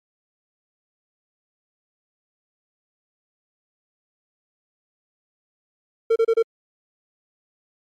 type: tone bursts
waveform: triangle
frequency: 454.2 Hz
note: A#4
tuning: 45 cents flat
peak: -12 dBFS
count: 4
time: 6.1-6.427 s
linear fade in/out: 10 ms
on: 60 ms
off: 29 ms
effects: MP3 64 kbps